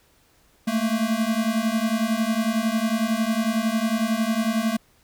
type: beating tone pair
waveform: square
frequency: 217.3 / 228.3 Hz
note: A3 / A#3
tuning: -21 / -36 cents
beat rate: 11 Hz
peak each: -25 / -24 dBFS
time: 0.67-4.77 s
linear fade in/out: 10 ms
effects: pink hiss -60 dBFS RMS until 5.03 s